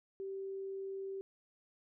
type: tone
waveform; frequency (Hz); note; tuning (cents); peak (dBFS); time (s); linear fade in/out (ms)
sine; 388.1; G4; -17; -39; 0.2-1.21; 0
effects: none